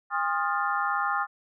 sine tone cluster, 809 / 1061 / 1237 / 1399 / 1767 Hz, G#5 / C6 / D#6 / F6 / A6, -46 / +24 / -10 / +3 / +7 cents, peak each -30 / -32 / -29 / -30 / -36 dBFS, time 0.1-1.27 s, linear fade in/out 50 ms, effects none

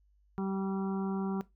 harmonic tone with a mistuned harmonic, 193.4 Hz, G3, 23 cents flat, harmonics 1 / 2 / 4 / 5 / 6 / 7, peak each -32 / -38 / -44 / -46 / -48 / -49 dBFS, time 0.38-1.41 s, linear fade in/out 0 ms, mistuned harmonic 7, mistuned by +17 cents, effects noise-tail reverb RT60 0.2 s tail -19 dB re dry + added 50 Hz sine -64 dBFS peak until 1.55 s

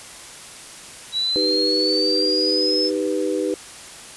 sine linear sweep, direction up, 3887 to 5274 Hz, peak -19 dBFS, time 1.12-2.91 s, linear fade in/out 50 ms
sine chord, Eb augmented, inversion none, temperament equal, 311.1 / 392 / 493.9 Hz, Eb4 / G4 / B4, 0 / 0 / 0 cents, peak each -24 dBFS, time 1.36-3.54 s, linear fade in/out 0 ms
effects white hiss -39 dBFS RMS until 4.16 s + resampled to 24000 Hz

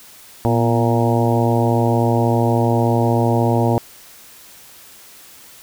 harmonic tone with a mistuned harmonic, 116.54 Hz, A#2, in tune, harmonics 1 / 2 / 3 / 4 / 5 / 6 / 7 / 8, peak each -17 / -20 / -22 / -23 / -24 / -25 / -25 / -26 dBFS, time 0.45-3.78 s, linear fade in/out 0 ms, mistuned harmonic 2, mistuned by +52 cents, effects white hiss -43 dBFS RMS until 5.62 s

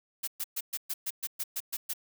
blue noise bursts, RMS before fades -33 dBFS, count 11, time 0.23-1.936 s, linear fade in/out 10 ms, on 46 ms, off 120 ms, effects none

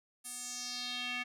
square tone with band-pass filter sweep, 246.9 Hz, B3, in tune, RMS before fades -40 dBFS, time 0.24-1.24 s, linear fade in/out 20 ms, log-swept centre 10000 to 2300 Hz, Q 3.1, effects none

